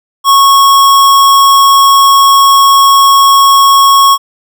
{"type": "tone", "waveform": "square", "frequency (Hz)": 1101, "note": "C#6", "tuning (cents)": -12, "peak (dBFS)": -3, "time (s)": [0.24, 4.18], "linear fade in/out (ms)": 50, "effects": []}